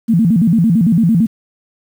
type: tone with vibrato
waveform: sine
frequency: 195.4 Hz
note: G3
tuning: 5 cents flat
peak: -8 dBFS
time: 0.08-1.27 s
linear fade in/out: 20 ms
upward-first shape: square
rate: 8.9 Hz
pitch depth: 260 cents each way
effects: 7-bit